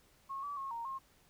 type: tone with pitch steps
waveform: sine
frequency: 1088 / 1149 / 1086 / 929 / 1072 Hz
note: C#6 / D6 / C#6 / A#5 / C6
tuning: -33 / -38 / -36 / -6 / +42 cents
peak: -38 dBFS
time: 0.29-0.99 s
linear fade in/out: 20 ms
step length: 140 ms
effects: pink hiss -67 dBFS RMS until 1.29 s